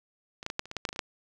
clicks, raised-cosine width 0.2 ms, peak -24 / -15 / -16 / -11 / -29 / -21 / -14 / -11 / -18 / -22 / -24 / -11 dBFS, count 12, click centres 0.429 / 0.464 / 0.501 / 0.594 / 0.656 / 0.714 / 0.767 / 0.852 / 0.89 / 0.929 / 0.961 / 0.992 s, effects none

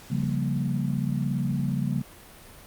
sine chord, G half-diminished seventh, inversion second, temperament equal, 138.59 / 174.61 / 196 / 233.1 Hz, Db3 / F3 / G3 / Bb3, 0 / 0 / 0 / 0 cents, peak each -27 / -31 / -30 / -31 dBFS, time 0.1-2.02 s, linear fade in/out 10 ms, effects pink hiss -48 dBFS RMS until 2.66 s + Opus 48 kbps

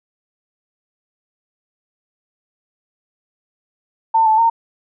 sine tone with pitch steps, 898 / 874 / 917 Hz, A5 / A5 / A#5, +35 / -12 / -29 cents, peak -10 dBFS, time 4.14-4.5 s, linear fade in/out 10 ms, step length 120 ms, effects none

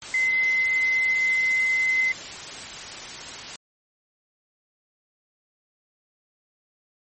sine tone in noise, 2053 Hz, C7, 33 cents flat, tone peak -19 dBFS, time 0.14-2.12 s, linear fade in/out 2 ms, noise white, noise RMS -36 dBFS, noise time 0.02-3.56 s, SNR +14 dB, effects MP3 32 kbps

